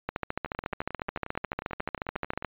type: two click trains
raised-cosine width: 0.5 ms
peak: -14 / -22 dBFS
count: 34 / 23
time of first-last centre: 0.09-2.447 / 0.46-2.424 s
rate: 14 / 11.2 Hz
effects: resampled to 8000 Hz